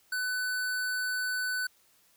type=tone; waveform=square; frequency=1500 Hz; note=F#6; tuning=23 cents sharp; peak=-30 dBFS; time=0.12-1.67 s; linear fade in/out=5 ms; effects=white hiss -65 dBFS RMS until 2.16 s